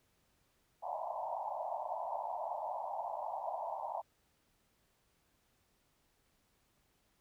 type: band-pass noise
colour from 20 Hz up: white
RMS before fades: -40 dBFS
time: 0.82-4.02 s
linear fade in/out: 20 ms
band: 600 to 970 Hz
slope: 96 dB/octave
effects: pink hiss -75 dBFS RMS until 7.2 s